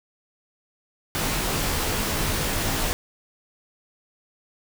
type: noise with comb filter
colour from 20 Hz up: pink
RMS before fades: -25 dBFS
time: 1.15-2.93 s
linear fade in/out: 0 ms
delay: 17 ms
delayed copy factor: -0.65
effects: none